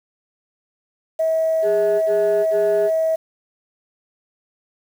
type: tone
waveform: sine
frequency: 644 Hz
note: E5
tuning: 41 cents flat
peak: -15 dBFS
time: 1.19-3.16 s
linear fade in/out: 10 ms
type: tone bursts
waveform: sine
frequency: 410.1 Hz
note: G#4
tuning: 22 cents flat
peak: -16 dBFS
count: 3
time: 1.62-2.906 s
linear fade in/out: 50 ms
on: 400 ms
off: 43 ms
effects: tanh soft clip ceiling -11 dBFS + 7-bit